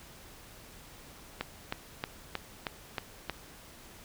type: click train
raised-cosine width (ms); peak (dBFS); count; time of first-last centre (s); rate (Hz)
0.3; -16; 7; 1.41-3.297; 3.18
effects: pink hiss -52 dBFS RMS until 4.04 s